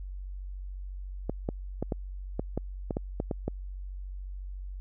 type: clicks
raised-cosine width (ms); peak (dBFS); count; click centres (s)
2; -16; 11; 1.296 / 1.489 / 1.826 / 1.922 / 2.395 / 2.576 / 2.908 / 2.969 / 3.201 / 3.312 / 3.48
effects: added 47 Hz sine -36 dBFS peak until 4.8 s